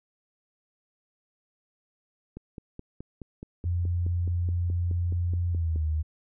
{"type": "click train", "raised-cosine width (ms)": 3, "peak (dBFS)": -26, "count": 17, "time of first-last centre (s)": [2.37, 5.76], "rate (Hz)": 4.72}
{"type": "tone with pitch glide", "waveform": "sine", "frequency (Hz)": [87.31, 77.78], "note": ["F2", "D#2"], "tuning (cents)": [0, 0], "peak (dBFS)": -24, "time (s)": [3.64, 6.03], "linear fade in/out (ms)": 20, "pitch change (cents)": -200, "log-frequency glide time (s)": [5.49, 5.82]}
{"effects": []}